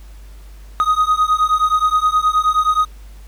triangle beating tone pair, 1245 / 1254.5 Hz, D#6 / D#6, +1 / +14 cents, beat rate 9.5 Hz, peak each -14 dBFS, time 0.8-2.85 s, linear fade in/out 0 ms, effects added 50 Hz sine -35 dBFS peak until 3.27 s + pink hiss -50 dBFS RMS until 3.27 s

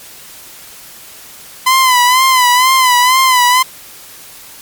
sawtooth tone with vibrato, 1015 Hz, B5, 47 cents sharp, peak -3 dBFS, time 1.66-3.63 s, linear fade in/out 10 ms, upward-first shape sine, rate 2.1 Hz, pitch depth 69 cents each way, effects white hiss -35 dBFS RMS until 4.61 s + MP3 96 kbps

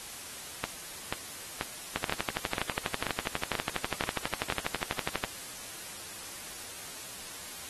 two click trains, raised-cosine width 0.3 ms, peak -13 / -12 dBFS, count 9 / 41, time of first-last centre 0.64-4.523 / 1.96-5.239 s, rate 2.06 / 12.2 Hz, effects white hiss -43 dBFS RMS until 7.69 s + AAC 32 kbps

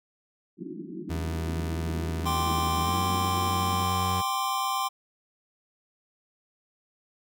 white band-pass noise, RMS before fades -38 dBFS, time 0.57-3.86 s, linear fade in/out 50 ms, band 160 to 370 Hz, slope 96 dB/octave
30% pulse tone with pitch glide, 81.5 to 90.95 Hz, E2 to F#2, -19 to -29 cents, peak -26 dBFS, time 1.09-4.22 s, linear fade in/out 20 ms, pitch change +190 cents, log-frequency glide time 2.81-2.96 s
square chord, G suspended fourth, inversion none, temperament equal, 784 / 1046.5 / 1174.7 Hz, G5 / C6 / D6, 0 / 0 / 0 cents, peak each -32 / -29 / -34 dBFS, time 2.25-4.89 s, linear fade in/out 20 ms
effects none

